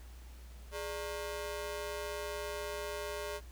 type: ring-modulated tone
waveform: sawtooth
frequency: 504 Hz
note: B4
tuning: 35 cents sharp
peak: -31 dBFS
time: 0.71-3.41 s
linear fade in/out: 50 ms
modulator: 87.5 Hz
effects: added 60 Hz sine -48 dBFS peak until 3.51 s + pink hiss -60 dBFS RMS until 3.51 s